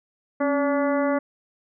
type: harmonic tone with a mistuned harmonic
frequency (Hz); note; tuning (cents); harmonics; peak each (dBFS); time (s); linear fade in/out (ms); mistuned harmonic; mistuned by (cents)
286.5; D4; -43; 1 / 2 / 3 / 4 / 5 / 6 / 7; -23 / -23 / -32 / -31 / -34 / -38 / -37; 0.4-1.19; 10; 1; -72
effects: none